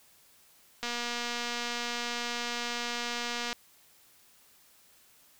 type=click train; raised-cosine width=0.2 ms; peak=-17 dBFS; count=646; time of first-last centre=0.83-3.529 s; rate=239 Hz; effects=white hiss -61 dBFS RMS until 5.39 s